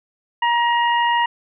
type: harmonic tone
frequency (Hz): 947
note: A#5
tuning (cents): +27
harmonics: 1 / 2 / 3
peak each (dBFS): -16 / -22 / -26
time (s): 0.42-1.26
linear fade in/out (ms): 5
effects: none